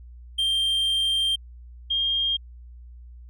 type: tone pair in turn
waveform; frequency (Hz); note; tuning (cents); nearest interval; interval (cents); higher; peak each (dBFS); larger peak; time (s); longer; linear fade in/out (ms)
triangle / sine; 3173 / 3217; G7 / G7; +20 / +44; unison; 24; second; -19 / -21; first; 0.38-1.36 / 1.9-2.37; first; 10
effects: added 60 Hz sine -41 dBFS peak until 3.29 s